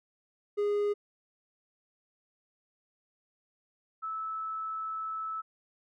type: tone pair in turn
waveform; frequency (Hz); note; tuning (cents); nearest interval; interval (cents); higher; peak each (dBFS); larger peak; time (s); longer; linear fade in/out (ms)
triangle / sine; 411.7 / 1307.1; G#4 / E6; -15 / -15; octave + minor sixth; 2000; second; -24 / -33; first; 0.57-0.94 / 4.02-5.42; second; 20
effects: none